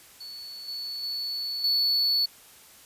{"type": "tone with level steps", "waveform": "triangle", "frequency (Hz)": 4435, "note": "C#8", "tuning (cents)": 0, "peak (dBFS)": [-37, -31, -28, -20], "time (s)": [0.2, 2.26], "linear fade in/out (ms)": 10, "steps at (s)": [0.68, 1.03, 1.64], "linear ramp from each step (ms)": 2, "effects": ["white hiss -52 dBFS RMS until 2.85 s", "resampled to 32000 Hz"]}